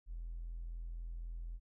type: tone with tanh clipping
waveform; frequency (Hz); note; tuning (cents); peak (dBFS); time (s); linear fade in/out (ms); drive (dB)
triangle; 41.93; E1; +30; -40; 0.06-1.6; 50; 1
effects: none